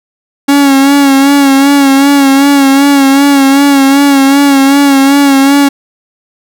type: tone with vibrato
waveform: 45% pulse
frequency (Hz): 277.2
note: C#4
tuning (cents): 0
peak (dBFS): -3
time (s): 0.48-5.69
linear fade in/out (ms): 10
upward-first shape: sine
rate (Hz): 2.6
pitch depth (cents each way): 43
effects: none